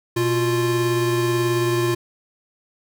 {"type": "tone pair together", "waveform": "square", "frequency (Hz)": [122.54, 349.2], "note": ["B2", "F4"], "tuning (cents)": [-13, 0], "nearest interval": "octave + tritone", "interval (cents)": 1813, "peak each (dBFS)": [-24, -20], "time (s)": [0.16, 1.95], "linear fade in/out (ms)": 10, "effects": []}